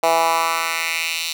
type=tone with high-pass filter sweep; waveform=10% pulse; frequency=164.81 Hz; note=E3; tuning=in tune; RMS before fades=-20 dBFS; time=0.03-1.33 s; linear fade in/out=5 ms; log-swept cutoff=650 to 3600 Hz; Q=2.1; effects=none